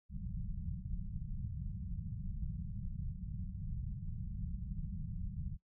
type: low-pass noise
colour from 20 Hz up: pink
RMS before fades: -41 dBFS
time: 0.09-5.58 s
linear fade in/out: 50 ms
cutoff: 200 Hz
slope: 96 dB/octave
effects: noise-tail reverb RT60 0.1 s tail -20 dB re dry

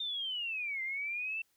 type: linear two-way sweep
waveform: sine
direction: down then up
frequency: 3645 to 2065 to 2689 Hz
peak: -34 dBFS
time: 0-1.42 s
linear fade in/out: 5 ms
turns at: 0.82 s
effects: white hiss -74 dBFS RMS until 1.56 s

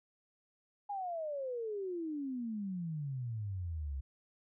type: exponential sweep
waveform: sine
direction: down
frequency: 830.6 to 65.41 Hz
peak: -36 dBFS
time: 0.89-4.01 s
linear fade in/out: 10 ms
effects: none

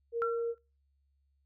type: tone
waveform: sine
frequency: 466.2 Hz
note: A#4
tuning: in tune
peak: -30 dBFS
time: 0.12-0.55 s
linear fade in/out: 50 ms
type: tone with exponential decay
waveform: sine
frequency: 1359 Hz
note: F6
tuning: 48 cents flat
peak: -28 dBFS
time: 0.22-0.58 s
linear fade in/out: 0 ms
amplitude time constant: 77 ms
effects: noise-tail reverb RT60 0.3 s tail -25 dB re dry + added 69 Hz sine -70 dBFS peak until 1.45 s

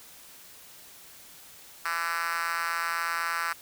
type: tone with high-pass filter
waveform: 5% pulse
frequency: 168.1 Hz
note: E3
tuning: 34 cents sharp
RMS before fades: -30 dBFS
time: 1.85-3.53 s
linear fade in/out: 5 ms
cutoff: 1300 Hz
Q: 2.6
effects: white hiss -50 dBFS RMS until 3.61 s

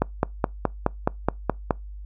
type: click train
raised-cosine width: 1 ms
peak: -5 dBFS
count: 9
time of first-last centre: 0.02-1.708 s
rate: 4.74 Hz
effects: noise-tail reverb RT60 0.2 s tail -25 dB re dry + added 50 Hz sine -35 dBFS peak until 2.05 s

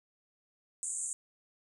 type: band-pass noise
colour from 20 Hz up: white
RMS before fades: -37 dBFS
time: 0.83-1.13 s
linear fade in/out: 0 ms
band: 6900 to 9200 Hz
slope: 96 dB/octave
effects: none

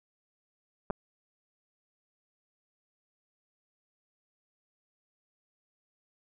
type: clicks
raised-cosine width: 1 ms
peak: -19 dBFS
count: 2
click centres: 0.902 / 0.907 s
effects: none

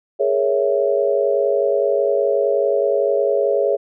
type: chord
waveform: sine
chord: A# half-diminished seventh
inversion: third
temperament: equal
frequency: 415.3 / 466.2 / 554.4 / 659.3 Hz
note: G#4 / A#4 / C#5 / E5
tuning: 0 / 0 / 0 / 0 cents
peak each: -19 / -24 / -18 / -23 dBFS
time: 0.19-3.77 s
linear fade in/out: 20 ms
effects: none

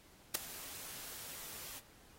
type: noise with ADSR envelope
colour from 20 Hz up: white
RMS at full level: -28 dBFS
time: 0.34-1.81 s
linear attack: 12 ms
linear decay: 5 ms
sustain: -20 dB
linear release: 36 ms
effects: pink hiss -63 dBFS RMS until 2.18 s + AAC 48 kbps

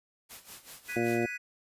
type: noise with tremolo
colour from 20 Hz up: white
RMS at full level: -45 dBFS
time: 0.29-1.25 s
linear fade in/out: 20 ms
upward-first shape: sine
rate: 5.2 Hz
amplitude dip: 80%
type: chord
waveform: triangle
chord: G# minor seventh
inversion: third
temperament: equal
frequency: 1480 / 1661.2 / 1975.5 / 2489 Hz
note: F#6 / G#6 / B6 / D#7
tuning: 0 / 0 / 0 / 0 cents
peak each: -42 / -43 / -37 / -37 dBFS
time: 0.88-1.38 s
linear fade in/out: 20 ms
type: harmonic tone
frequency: 117.4 Hz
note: A#2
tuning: 13 cents sharp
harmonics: 1 / 2 / 3 / 4 / 5 / 6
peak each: -37 / -32 / -29 / -37 / -38 / -36 dBFS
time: 0.96-1.26 s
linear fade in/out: 5 ms
effects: resampled to 32000 Hz

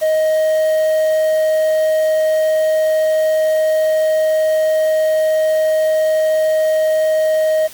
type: tone with quantisation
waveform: triangle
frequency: 627 Hz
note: D#5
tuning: 13 cents sharp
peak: -10 dBFS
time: 0.01-7.68 s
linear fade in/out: 20 ms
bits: 6
effects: white hiss -37 dBFS RMS until 7.73 s + Opus 48 kbps

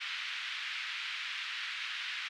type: band-pass noise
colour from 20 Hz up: white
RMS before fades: -39 dBFS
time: 0-2.29 s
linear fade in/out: 20 ms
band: 1500 to 3400 Hz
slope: 24 dB/octave
effects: none

